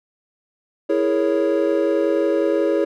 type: chord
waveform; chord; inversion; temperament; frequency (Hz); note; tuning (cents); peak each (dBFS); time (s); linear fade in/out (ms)
triangle; A# half-diminished seventh; second; equal; 329.6 / 415.3 / 466.2 / 554.4; E4 / G#4 / A#4 / C#5; 0 / 0 / 0 / 0; -19 / -19 / -24 / -19; 0.89-2.85; 10
effects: none